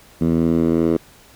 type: tone with band-pass filter sweep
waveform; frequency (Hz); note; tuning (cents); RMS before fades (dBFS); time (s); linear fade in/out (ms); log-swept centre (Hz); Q
10% pulse; 82.5; E2; +2; -17; 0.21-0.97; 5; 210 to 350; 1.7
effects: pink hiss -48 dBFS RMS until 1.35 s